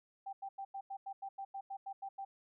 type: tone bursts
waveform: sine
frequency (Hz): 784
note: G5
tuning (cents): 0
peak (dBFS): -40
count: 13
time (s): 0.26-2.25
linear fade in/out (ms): 10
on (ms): 70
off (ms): 90
effects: none